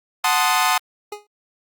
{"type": "chord", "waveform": "sawtooth", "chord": "F# diminished seventh", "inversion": "none", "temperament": "equal with one note detuned", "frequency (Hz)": [740, 880, 1041.7, 1244.5], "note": ["F#5", "A5", "C6", "Eb6"], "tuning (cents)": [0, 0, -8, 0], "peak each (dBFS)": -18, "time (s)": [0.24, 0.78], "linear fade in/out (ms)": 5}
{"type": "tone with exponential decay", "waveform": "25% pulse", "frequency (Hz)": 415.3, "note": "G#4", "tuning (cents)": 0, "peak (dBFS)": -22, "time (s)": [1.12, 1.27], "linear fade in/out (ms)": 5, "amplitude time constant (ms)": 32}
{"effects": ["Opus 48 kbps"]}